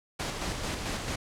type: noise with tremolo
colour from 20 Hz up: pink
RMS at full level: -32 dBFS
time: 0.19-1.16 s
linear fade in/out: 10 ms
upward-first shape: square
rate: 4.5 Hz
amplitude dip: 35%
effects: low-pass 8000 Hz 12 dB/octave